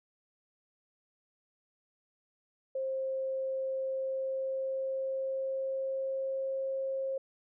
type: tone with pitch glide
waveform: sine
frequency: 530 to 535.5 Hz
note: C5 to C5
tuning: +22 to +40 cents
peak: -31 dBFS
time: 2.75-7.18 s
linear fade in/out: 5 ms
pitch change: +18 cents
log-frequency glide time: 3.85-6.61 s
effects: none